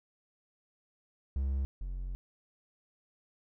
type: tone pair in turn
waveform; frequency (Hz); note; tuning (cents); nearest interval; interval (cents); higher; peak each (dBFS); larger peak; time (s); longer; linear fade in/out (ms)
triangle; 67.7 / 45.04; C#2 / F#1; -40 / -46; perfect fifth; 706; first; -27 / -33; first; 1.36-1.65 / 1.81-2.15; second; 0
effects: none